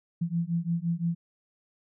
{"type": "beating tone pair", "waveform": "sine", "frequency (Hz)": [166.4, 172.2], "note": ["E3", "F3"], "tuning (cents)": [17, -24], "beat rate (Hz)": 5.8, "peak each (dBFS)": -29, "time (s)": [0.21, 1.15], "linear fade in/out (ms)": 10, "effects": []}